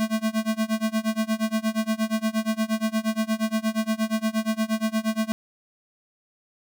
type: tone with tremolo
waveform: square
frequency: 220 Hz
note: A3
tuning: in tune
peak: -20 dBFS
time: 0-5.32 s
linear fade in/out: 0 ms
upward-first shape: sine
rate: 8.5 Hz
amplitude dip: 95%
effects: none